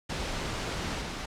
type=noise with level steps; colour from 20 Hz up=pink; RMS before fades=-33 / -36 dBFS; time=0.09-1.26 s; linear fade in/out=10 ms; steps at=1.01 s; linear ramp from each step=10 ms; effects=low-pass 6000 Hz 12 dB/octave